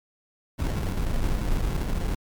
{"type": "noise with sample-and-hold", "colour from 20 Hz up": "brown", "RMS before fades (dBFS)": -25, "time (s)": [0.58, 2.15], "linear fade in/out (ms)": 10, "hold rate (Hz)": 1225, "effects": ["MP3 96 kbps"]}